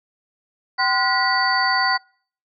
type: tone cluster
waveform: sine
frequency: 770 / 1035 / 1449 / 1942 / 4570 Hz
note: G5 / C6 / F#6 / B6 / D8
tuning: -31 / -19 / -37 / -30 / -48 cents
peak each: -23 dBFS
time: 0.78-1.98 s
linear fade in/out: 20 ms
effects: noise-tail reverb RT60 0.5 s tail -26 dB re dry